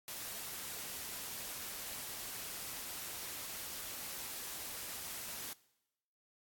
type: noise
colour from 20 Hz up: white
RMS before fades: -44 dBFS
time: 0.08-5.53 s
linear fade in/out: 0 ms
effects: noise-tail reverb RT60 0.9 s tail -21 dB re dry + AAC 64 kbps